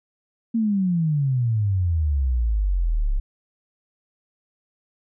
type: exponential sweep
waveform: sine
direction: down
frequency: 233.1 to 32.68 Hz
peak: -18 dBFS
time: 0.54-3.2 s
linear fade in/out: 10 ms
effects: none